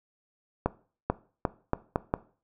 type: accelerating click train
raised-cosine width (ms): 1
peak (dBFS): -10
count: 6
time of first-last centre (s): 0.66-2.139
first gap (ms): 440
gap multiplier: 0.8
effects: noise-tail reverb RT60 0.4 s tail -18 dB re dry